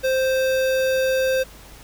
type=tone with notch filter; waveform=square; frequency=523.3 Hz; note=C5; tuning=in tune; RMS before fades=-20 dBFS; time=0.03-1.44 s; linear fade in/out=20 ms; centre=8300 Hz; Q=1.7; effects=added 50 Hz sine -46 dBFS peak until 1.83 s + pink hiss -45 dBFS RMS until 1.83 s